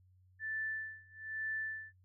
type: tone with tremolo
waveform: sine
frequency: 1760 Hz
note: A6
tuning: in tune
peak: -35 dBFS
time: 0.39-1.93 s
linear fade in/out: 50 ms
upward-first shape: sine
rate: 1.1 Hz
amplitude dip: 95%
effects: noise-tail reverb RT60 0.1 s tail -19 dB re dry + added 92 Hz sine -63 dBFS peak until 2.04 s